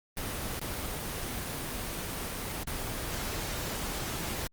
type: noise with dropouts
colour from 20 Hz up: pink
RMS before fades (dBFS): -35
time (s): 0.17-4.47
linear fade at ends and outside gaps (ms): 0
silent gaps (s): 0.595-0.615 / 2.633-2.672
effects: Opus 24 kbps